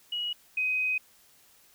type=tone pair in turn; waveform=sine; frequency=2907 / 2514 Hz; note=F#7 / D#7; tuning=-31 / +17 cents; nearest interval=minor third; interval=252 cents; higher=first; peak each=-29 / -25 dBFS; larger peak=second; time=0.12-0.33 / 0.57-0.98 s; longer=second; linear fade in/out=5 ms; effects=white hiss -60 dBFS RMS until 1.74 s